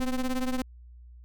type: ring-modulated tone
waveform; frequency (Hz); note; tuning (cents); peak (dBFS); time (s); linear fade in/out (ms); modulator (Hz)
square; 129.7; C3; -15; -24; 0-0.62; 2; 121
effects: added 60 Hz sine -46 dBFS peak until 1.24 s